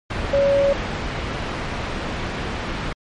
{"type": "tone in noise", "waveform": "sine", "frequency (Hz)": 559, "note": "C#5", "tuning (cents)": 14, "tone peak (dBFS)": -14, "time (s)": [0.33, 0.73], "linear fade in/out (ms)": 5, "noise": "pink", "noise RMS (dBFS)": -25, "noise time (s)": [0.1, 2.93], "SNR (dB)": 8, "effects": ["low-pass 3000 Hz 12 dB/octave", "MP3 48 kbps"]}